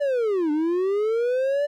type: linear two-way sweep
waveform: triangle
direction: down then up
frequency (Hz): 589 to 293.7 to 589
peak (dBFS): -18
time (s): 0-1.67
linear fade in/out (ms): 20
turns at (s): 0.51
effects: none